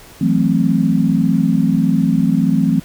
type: chord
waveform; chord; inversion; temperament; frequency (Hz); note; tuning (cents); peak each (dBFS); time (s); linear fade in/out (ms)
sine; F# half-diminished seventh; third; equal; 164.81 / 185 / 220 / 261.6; E3 / F#3 / A3 / C4; 0 / 0 / 0 / 0; -17; 0.21-2.8; 5
effects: pink hiss -41 dBFS RMS until 2.84 s